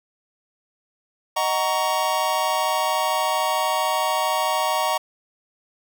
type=chord; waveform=square; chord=D# minor seventh; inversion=none; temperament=just; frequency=622.3 / 746.7 / 933.4 / 1120.1 Hz; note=D#5 / F#5 / A#5 / C#6; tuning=0 / +16 / +2 / +18 cents; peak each=-27 / -27 / -25 / -27 dBFS; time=1.36-4.98 s; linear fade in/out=10 ms; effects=none